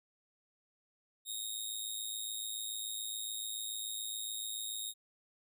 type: tone with amplitude modulation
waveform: 15% pulse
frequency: 3734 Hz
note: A#7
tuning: 2 cents sharp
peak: -28 dBFS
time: 1.25-4.94 s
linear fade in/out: 50 ms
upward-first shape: sine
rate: 107 Hz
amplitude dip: 65%
effects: none